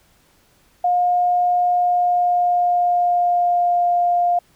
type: tone with pitch glide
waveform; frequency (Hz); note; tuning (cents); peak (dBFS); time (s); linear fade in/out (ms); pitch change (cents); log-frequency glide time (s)
sine; 713 to 703.2; F5 to F5; +36 to +12; -14; 0.84-4.39; 5; -24; 1.66-3.84
effects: pink hiss -57 dBFS RMS until 4.55 s